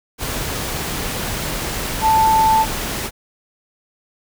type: tone in noise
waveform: sine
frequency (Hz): 882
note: A5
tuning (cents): +4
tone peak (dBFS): -11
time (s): 2.01-2.66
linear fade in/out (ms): 50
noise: pink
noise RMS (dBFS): -24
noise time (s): 0.18-3.11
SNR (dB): +10
effects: none